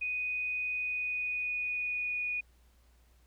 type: tone with pitch glide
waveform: sine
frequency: 2489 to 2463 Hz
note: D#7 to D#7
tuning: 0 to -18 cents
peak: -31 dBFS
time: 0.01-2.41 s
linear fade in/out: 10 ms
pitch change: -18 cents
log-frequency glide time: 0.73-2.24 s
effects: added 60 Hz sine -61 dBFS peak until 3.26 s + pink hiss -70 dBFS RMS until 3.26 s